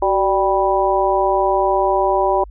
harmonic tone with a mistuned harmonic, 196 Hz, G3, in tune, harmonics 2 / 3 / 4 / 5, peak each -19 / -19 / -19 / -19 dBFS, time 0.02-2.44 s, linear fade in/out 5 ms, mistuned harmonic 2, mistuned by -65 cents, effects added 50 Hz sine -34 dBFS peak until 2.5 s

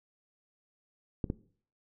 clicks, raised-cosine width 3 ms, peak -18 dBFS, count 2, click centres 1.242 / 1.301 s, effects noise-tail reverb RT60 0.5 s tail -19 dB re dry

